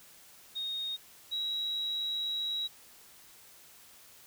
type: tone pair in turn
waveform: sine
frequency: 3720 / 3864 Hz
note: A#7 / B7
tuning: -4 / -39 cents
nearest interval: minor second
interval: 65 cents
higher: second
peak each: -33 / -31 dBFS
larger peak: second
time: 0.55-0.97 / 1.31-2.68 s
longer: second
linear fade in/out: 20 ms
effects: white hiss -56 dBFS RMS until 4.26 s